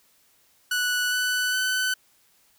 sawtooth tone with pitch steps, 1478 / 1493.4 / 1509.1 Hz, F#6 / F#6 / F#6, -2 / +16 / +34 cents, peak -19 dBFS, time 0.71-1.94 s, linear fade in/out 5 ms, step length 410 ms, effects white hiss -62 dBFS RMS until 2.58 s

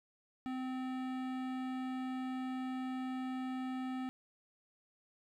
sine tone with hard clipping, 258 Hz, C4, 24 cents flat, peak -39 dBFS, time 0.46-4.09 s, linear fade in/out 0 ms, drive 17 dB, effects none

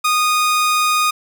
sawtooth tone, 1235 Hz, D#6, 13 cents flat, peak -10 dBFS, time 0.04-1.11 s, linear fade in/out 10 ms, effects none

